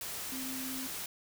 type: tone in noise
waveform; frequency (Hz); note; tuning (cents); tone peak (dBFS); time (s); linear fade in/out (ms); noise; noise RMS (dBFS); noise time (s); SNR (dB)
sine; 261.6; C4; 0; -40; 0.32-0.87; 2; white; -40; 0.01-1.06; -3
effects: none